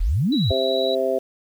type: exponential two-way sweep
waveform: sine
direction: up then down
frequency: 34.74 to 322.4 to 76.1 Hz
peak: -17 dBFS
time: 0-0.52 s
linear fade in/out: 10 ms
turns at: 0.34 s
type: tone with vibrato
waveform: sine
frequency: 3900 Hz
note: B7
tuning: 23 cents flat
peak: -26 dBFS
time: 0.32-0.95 s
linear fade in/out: 5 ms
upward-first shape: sine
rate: 20 Hz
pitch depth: 25 cents each way
type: harmonic tone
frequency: 131.8 Hz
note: C3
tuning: 13 cents sharp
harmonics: 2 / 3 / 4 / 5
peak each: -31 / -24 / -23 / -23 dBFS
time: 0.5-1.19 s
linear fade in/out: 10 ms
effects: 8-bit